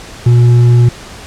sine tone with hard clipping, 120.3 Hz, B2, 45 cents flat, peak -5 dBFS, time 0.26-0.89 s, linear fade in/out 5 ms, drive 4 dB, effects pink hiss -31 dBFS RMS until 1.26 s + low-pass 8000 Hz 12 dB/octave

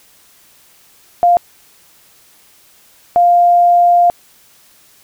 sine tone bursts at uneven times, 700 Hz, F5, 4 cents sharp, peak -6 dBFS, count 2, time 1.23-1.37 / 3.16-4.1 s, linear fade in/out 0 ms, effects white hiss -48 dBFS RMS until 5.03 s

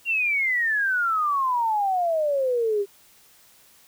sine exponential sweep, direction down, 2794 to 392 Hz, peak -20 dBFS, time 0.05-2.86 s, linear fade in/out 50 ms, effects white hiss -55 dBFS RMS until 3.87 s

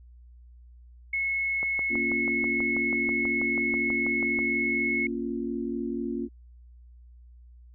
sine tone, 2186 Hz, C#7, 25 cents flat, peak -25 dBFS, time 1.13-5.07 s, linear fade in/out 5 ms
click train, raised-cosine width 1 ms, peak -24 dBFS, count 18, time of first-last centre 1.63-4.39 s, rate 6.16 Hz
sine chord, Bb minor, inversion none, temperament equal, 233.1 / 277.2 / 349.2 Hz, Bb3 / Db4 / F4, 0 / 0 / 0 cents, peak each -32 / -33 / -33 dBFS, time 1.89-6.29 s, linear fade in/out 50 ms
effects added 60 Hz sine -48 dBFS peak until 7.74 s

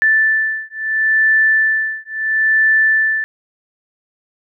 sine beating tone pair, 1760 / 1760.74 Hz, A6 / A6, 0 / +1 cents, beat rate 0.74 Hz, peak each -15 dBFS, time 0.02-3.24 s, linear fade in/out 0 ms, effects none

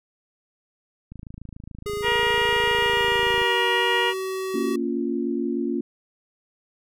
click train, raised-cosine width 5 ms, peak -26 dBFS, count 63, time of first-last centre 1.12-3.416 s, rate 27 Hz
square tone with pitch glide, 413.2 to 378.9 Hz, G#4 to F#4, -9 to +41 cents, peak -27 dBFS, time 1.86-4.76 s, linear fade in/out 5 ms, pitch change -150 cents, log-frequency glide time 2.69-3.63 s
harmonic tone, 474.9 Hz, A#4, 32 cents sharp, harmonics 1 / 2 / 3 / 4 / 5 / 6 / 7, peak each -27 / -25 / -32 / -24 / -32 / -26 / -35 dBFS, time 2.02-4.14 s, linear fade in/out 50 ms
sine chord, Bb minor, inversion none, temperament just, 233.1 / 279.7 / 349.6 Hz, Bb3 / Db4 / F4, 0 / +16 / +2 cents, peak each -27 dBFS, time 4.54-5.81 s, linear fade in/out 5 ms
effects none

